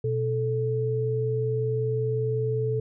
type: tone pair together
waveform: sine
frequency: 122.71 / 437.3 Hz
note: B2 / A4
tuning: -11 / -11 cents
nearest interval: octave + minor seventh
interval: 2200 cents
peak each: -26 dBFS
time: 0.04-2.8 s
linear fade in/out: 5 ms
effects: none